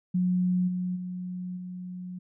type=tone with level steps; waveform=sine; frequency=181.2 Hz; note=F#3; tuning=36 cents flat; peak=-22 / -27 / -32 / -35 dBFS; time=0.14-2.19 s; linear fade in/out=10 ms; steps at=0.67 / 0.95 / 1.56 s; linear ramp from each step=20 ms; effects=none